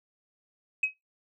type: tone with exponential decay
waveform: sine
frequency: 2544 Hz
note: D#7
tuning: 38 cents sharp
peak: -18 dBFS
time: 0.83-0.94 s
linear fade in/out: 5 ms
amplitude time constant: 23 ms
effects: noise-tail reverb RT60 0.2 s tail -24 dB re dry + tanh soft clip ceiling -17 dBFS